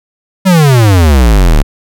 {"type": "exponential sweep", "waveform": "square", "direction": "down", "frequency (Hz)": [196, 33.86], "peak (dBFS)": -4, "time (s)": [0.45, 1.63], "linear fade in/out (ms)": 20, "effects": []}